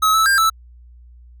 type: tone with pitch steps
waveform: square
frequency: 1281 / 1310 / 1597 / 1316 Hz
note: E6 / E6 / G6 / E6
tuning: -50 / -11 / +32 / -3 cents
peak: -13 dBFS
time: 0.02-0.5 s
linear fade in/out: 10 ms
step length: 120 ms
effects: added 60 Hz sine -41 dBFS peak until 1.4 s